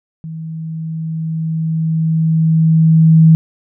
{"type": "tone with level ramp", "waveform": "sine", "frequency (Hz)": 160.8, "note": "E3", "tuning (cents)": -43, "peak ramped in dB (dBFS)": [-24, -3], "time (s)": [0.24, 3.35], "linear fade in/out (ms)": 0, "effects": []}